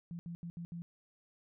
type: tone bursts at uneven times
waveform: sine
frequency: 170.6 Hz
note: F3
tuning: 40 cents flat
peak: -40 dBFS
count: 5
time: 0.11-0.19 / 0.26-0.35 / 0.43-0.5 / 0.57-0.65 / 0.72-0.82 s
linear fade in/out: 0 ms
effects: none